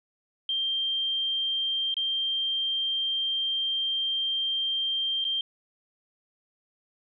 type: tone with dropouts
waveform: sine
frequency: 3170 Hz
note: G7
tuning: 19 cents sharp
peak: -25 dBFS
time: 0.49-5.41 s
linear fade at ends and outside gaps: 2 ms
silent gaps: 1.942-1.967 / 5.243-5.25 s
effects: none